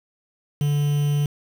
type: tone with quantisation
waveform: triangle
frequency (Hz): 145.6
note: D3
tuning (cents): -15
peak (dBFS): -16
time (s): 0.61-1.26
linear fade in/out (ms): 2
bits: 6
effects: none